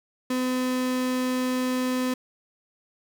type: tone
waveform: 35% pulse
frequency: 254.2 Hz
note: C4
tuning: 50 cents flat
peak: -22 dBFS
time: 0.3-2.14 s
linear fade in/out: 5 ms
effects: 9-bit